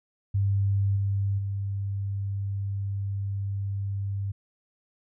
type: tone with level steps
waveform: sine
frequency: 99.1 Hz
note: G2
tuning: 19 cents sharp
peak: -21 / -23 / -27 dBFS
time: 0.34-4.32 s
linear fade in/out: 10 ms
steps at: 0.96 / 1.38 s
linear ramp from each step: 10 ms
effects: none